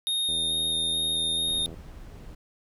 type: tone with vibrato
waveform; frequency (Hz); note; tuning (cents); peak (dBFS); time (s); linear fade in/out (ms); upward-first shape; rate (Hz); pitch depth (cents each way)
square; 3688; A#7; -19; -25; 0.07-1.66; 0; square; 2.3; 9
type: click train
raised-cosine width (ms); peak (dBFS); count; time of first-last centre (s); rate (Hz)
2; -29; 120; 0.29-1.741; 82
type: noise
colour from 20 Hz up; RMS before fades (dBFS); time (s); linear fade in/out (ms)
brown; -43; 1.47-2.35; 5
effects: none